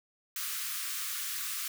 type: high-pass noise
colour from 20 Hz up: white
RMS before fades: -36 dBFS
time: 0.36-1.68 s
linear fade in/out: 2 ms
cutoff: 1100 Hz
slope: 96 dB/octave
effects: none